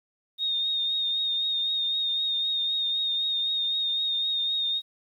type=tone with vibrato; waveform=sine; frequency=3694 Hz; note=A#7; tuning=16 cents flat; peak=-24 dBFS; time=0.38-4.82 s; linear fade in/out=50 ms; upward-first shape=triangle; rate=3.9 Hz; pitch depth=35 cents each way; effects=10-bit